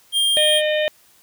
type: tone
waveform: square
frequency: 3204 Hz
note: G7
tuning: 37 cents sharp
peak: -16 dBFS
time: 0.12-0.62 s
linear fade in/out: 50 ms
type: harmonic tone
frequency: 610 Hz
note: D#5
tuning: 34 cents flat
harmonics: 1 / 3 / 4 / 5 / 6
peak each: -18 / -26 / -29 / -28 / -30 dBFS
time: 0.37-0.88 s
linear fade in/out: 0 ms
effects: white hiss -54 dBFS RMS until 1.22 s